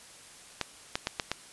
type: clicks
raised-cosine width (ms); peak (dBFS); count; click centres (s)
0.2; -11; 5; 0.613 / 0.955 / 1.071 / 1.198 / 1.316
effects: white hiss -51 dBFS RMS until 1.52 s + resampled to 24000 Hz